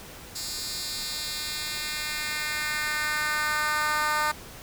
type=tone with high-pass filter sweep; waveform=10% pulse; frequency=302.6 Hz; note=D#4; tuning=48 cents flat; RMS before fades=-29 dBFS; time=0.35-4.32 s; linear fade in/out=10 ms; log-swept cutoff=5300 to 1000 Hz; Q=1.6; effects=pink hiss -44 dBFS RMS until 4.62 s